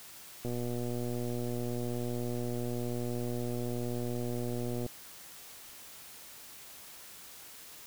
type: click train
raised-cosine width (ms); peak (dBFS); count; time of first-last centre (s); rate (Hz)
2; -24; 535; 0.45-4.863; 121
effects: white hiss -50 dBFS RMS until 7.86 s